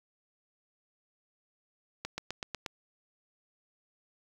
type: accelerating click train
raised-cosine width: 0.2 ms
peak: -18 dBFS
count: 6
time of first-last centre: 2.05-2.662 s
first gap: 130 ms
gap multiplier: 0.97
effects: 8-bit